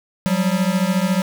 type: beating tone pair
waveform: square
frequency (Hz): 180 / 194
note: F#3 / G3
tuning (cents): -47 / -18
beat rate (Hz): 14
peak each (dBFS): -20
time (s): 0.26-1.22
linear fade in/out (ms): 0
effects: 9-bit